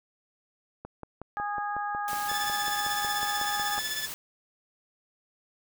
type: click train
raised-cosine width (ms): 1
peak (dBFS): -25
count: 17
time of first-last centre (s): 0.85-3.78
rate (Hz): 5.46
type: harmonic tone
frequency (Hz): 412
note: G#4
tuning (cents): -14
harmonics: 2 / 3 / 4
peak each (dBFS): -31 / -35 / -37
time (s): 1.37-3.79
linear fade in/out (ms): 0
type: noise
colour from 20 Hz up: white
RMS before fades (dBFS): -38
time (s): 2.08-4.14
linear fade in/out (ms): 0
type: tone with tremolo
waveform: 15% pulse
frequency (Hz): 1735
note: A6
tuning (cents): -25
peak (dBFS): -22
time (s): 2.28-4.07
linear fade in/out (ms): 20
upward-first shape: triangle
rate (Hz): 16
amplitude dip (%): 65
effects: none